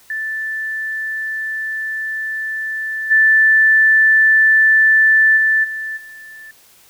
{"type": "tone with level steps", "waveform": "sine", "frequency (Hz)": 1760, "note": "A6", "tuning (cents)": 0, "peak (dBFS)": [-20, -8, -11, -22, -34], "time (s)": [0.1, 6.51], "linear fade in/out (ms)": 2, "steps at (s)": [3.1, 5.36, 5.63, 5.96], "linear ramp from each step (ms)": 20, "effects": ["white hiss -49 dBFS RMS until 6.89 s"]}